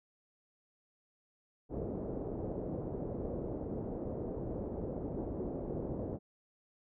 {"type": "low-pass noise", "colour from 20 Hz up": "white", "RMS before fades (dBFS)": -39, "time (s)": [1.69, 6.19], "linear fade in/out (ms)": 50, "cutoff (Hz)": 520, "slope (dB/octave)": 24, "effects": []}